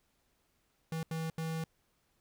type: tone bursts at uneven times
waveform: square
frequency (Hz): 161.7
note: E3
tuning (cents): -33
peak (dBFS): -35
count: 3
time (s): 0.92-1.03 / 1.11-1.3 / 1.38-1.64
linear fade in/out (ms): 2
effects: pink hiss -75 dBFS RMS until 2.2 s